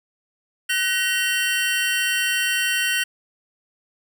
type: tone cluster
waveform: square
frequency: 1502 / 1893 / 2748 / 3085 Hz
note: F#6 / A#6 / F7 / G7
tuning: +26 / +26 / -29 / -28 cents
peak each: -26 dBFS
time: 0.69-3.04 s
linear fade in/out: 10 ms
effects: none